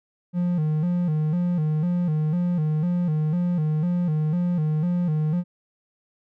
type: tone with vibrato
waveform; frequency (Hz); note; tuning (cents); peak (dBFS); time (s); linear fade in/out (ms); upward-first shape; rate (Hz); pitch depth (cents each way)
triangle; 164.81; E3; 0; -18; 0.33-5.44; 50; square; 2; 120
effects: none